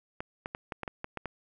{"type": "clicks", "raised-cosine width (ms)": 0.5, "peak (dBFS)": -20, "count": 9, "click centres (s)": [0.205, 0.459, 0.549, 0.722, 0.833, 0.878, 1.044, 1.173, 1.257], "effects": []}